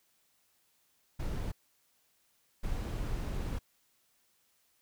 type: noise bursts at uneven times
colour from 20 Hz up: brown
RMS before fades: -35 dBFS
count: 2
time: 1.19-1.52 / 2.63-3.59 s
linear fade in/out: 10 ms
effects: white hiss -72 dBFS RMS until 4.81 s